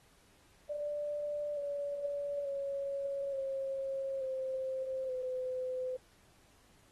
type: tone with pitch steps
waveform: sine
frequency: 588 / 571.6 / 555.6 / 540.1 / 525.1 / 510.4 Hz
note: D5 / D5 / C#5 / C#5 / C5 / C5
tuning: +2 / -47 / +4 / -45 / +6 / -43 cents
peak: -34 dBFS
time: 0.69-5.97 s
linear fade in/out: 10 ms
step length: 880 ms
effects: pink hiss -66 dBFS RMS until 6.91 s + AAC 32 kbps